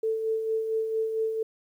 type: tone with tremolo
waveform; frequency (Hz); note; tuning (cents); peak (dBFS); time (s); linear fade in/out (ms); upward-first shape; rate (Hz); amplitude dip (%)
sine; 443.3; A4; +13; -23; 0.03-1.43; 5; sine; 4.4; 45
effects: 10-bit